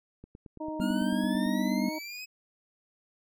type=click train; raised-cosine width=3 ms; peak=-33 dBFS; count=12; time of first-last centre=0.24-1.462 s; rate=9 Hz
type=harmonic tone; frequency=311.1 Hz; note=D#4; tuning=in tune; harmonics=1 / 2 / 3; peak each=-35 / -38 / -40 dBFS; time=0.6-1.99 s; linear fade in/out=10 ms
type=exponential sweep; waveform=25% pulse; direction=up; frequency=1396.9 to 2557 Hz; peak=-35 dBFS; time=0.8-2.26 s; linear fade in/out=20 ms
type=chord; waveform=sine; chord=G major; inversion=none; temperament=just; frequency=196 / 245 / 294 Hz; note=G3 / B3 / D4; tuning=0 / -14 / +2 cents; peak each=-30 / -29 / -34 dBFS; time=0.8-1.89 s; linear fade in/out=0 ms
effects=none